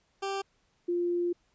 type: tone pair in turn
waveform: 20% pulse / sine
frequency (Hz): 392 / 349.2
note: G4 / F4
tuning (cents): 0 / 0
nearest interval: major second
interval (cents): 200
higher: first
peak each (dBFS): -26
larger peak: neither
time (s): 0.22-0.42 / 0.88-1.33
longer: second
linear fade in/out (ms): 10
effects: pink hiss -71 dBFS RMS until 1.54 s + resampled to 16000 Hz